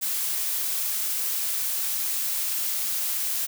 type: noise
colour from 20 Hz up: blue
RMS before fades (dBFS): -27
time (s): 0.01-3.47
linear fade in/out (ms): 20
effects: none